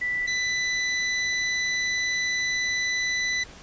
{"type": "tone pair in turn", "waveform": ["sine", "sawtooth"], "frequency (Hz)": [1975.5, 1992.7], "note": ["B6", "B6"], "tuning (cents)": [0, 15], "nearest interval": "unison", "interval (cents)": 15, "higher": "second", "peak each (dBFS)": [-24, -20], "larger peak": "second", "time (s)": [[0.01, 0.27], [0.27, 3.44]], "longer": "second", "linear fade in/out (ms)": 10, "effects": ["pink hiss -46 dBFS RMS until 3.62 s", "resampled to 16000 Hz"]}